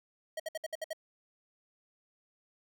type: tone bursts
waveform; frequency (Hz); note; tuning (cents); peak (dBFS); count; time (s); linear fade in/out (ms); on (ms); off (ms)
square; 636; D#5; +38; -35; 7; 0.37-0.932; 5; 28; 61
effects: none